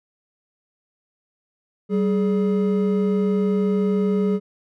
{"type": "tone pair together", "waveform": "triangle", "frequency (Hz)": [193.24, 420], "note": ["G3", "G#4"], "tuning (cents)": [-25, 19], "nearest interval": "octave + minor second", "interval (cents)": 1344, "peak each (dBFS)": [-17, -20], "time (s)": [1.89, 4.4], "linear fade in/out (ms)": 50, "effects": []}